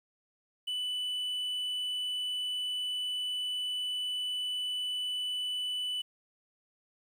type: tone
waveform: triangle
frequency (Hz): 2984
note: F#7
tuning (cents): +14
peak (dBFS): -30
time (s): 0.67-6.02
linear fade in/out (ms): 10
effects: 10-bit